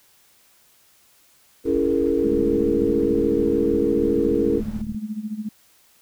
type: chord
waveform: sine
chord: A# half-diminished seventh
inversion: first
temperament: just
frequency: 279.7 / 335.6 / 419.5 / 466.2 Hz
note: C#4 / E4 / G#4 / A#4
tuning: +16 / +31 / +17 / 0 cents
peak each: -23 dBFS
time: 1.64-4.62 s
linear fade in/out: 50 ms
type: noise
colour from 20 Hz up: brown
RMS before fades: -37 dBFS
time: 1.65-4.82 s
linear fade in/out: 5 ms
type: tone with tremolo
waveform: sine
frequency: 214 Hz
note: A3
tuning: 48 cents flat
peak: -23 dBFS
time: 2.24-5.49 s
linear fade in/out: 5 ms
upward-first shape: sine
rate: 14 Hz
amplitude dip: 80%
type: click train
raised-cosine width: 5 ms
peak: -23 dBFS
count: 103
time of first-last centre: 2.27-4.947 s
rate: 38.1 Hz
effects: white hiss -57 dBFS RMS until 6.01 s